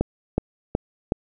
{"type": "click train", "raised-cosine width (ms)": 2, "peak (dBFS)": -6, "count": 4, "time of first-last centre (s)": [0.01, 1.121], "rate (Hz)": 2.7, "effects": []}